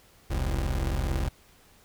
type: tone pair together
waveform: 30% pulse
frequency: 42 / 66.5 Hz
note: E1 / C2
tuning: +33 / +29 cents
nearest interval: minor sixth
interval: 796 cents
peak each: -26 dBFS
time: 0.3-1.29 s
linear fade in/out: 10 ms
effects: pink hiss -58 dBFS RMS until 1.84 s